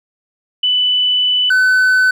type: tone pair in turn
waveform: sine / triangle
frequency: 2988 / 1510.5 Hz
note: F#7 / F#6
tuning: +16 / +35 cents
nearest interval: octave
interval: 1181 cents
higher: first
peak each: -11 / -7 dBFS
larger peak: second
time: 0.63-1.5 / 1.5-2.11 s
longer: first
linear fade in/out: 5 ms
effects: none